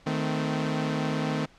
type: chord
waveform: sawtooth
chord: A diminished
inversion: second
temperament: equal with one note detuned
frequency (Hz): 155.56 / 220 / 257.9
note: Eb3 / A3 / C4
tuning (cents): 0 / 0 / -25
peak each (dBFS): -25 / -28 / -27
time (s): 0.06-1.46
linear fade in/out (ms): 10
effects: pink hiss -57 dBFS RMS until 1.58 s + low-pass 5000 Hz 12 dB/octave